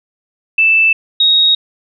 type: tone pair in turn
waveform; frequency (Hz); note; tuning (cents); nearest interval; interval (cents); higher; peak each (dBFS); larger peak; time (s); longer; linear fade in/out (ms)
sine; 2643 / 3766; E7 / A#7; +4 / +17; tritone; 613; second; -7; neither; 0.58-0.93 / 1.2-1.55; neither; 5
effects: none